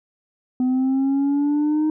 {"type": "exponential sweep", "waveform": "sine", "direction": "up", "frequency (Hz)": [251.9, 311.1], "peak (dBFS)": -14, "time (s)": [0.6, 1.9], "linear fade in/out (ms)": 2, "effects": ["tanh soft clip ceiling -16 dBFS"]}